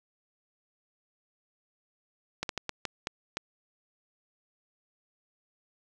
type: slowing click train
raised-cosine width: 0.2 ms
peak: -14 dBFS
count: 7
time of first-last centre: 2.43-3.37 s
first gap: 62 ms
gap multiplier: 1.37
effects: none